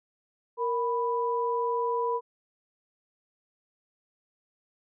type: tone pair together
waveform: sine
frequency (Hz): 466.8 / 987.8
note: A#4 / B5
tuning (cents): +2 / 0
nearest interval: octave + minor second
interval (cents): 1298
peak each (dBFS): -28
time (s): 0.57-2.21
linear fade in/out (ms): 50
effects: none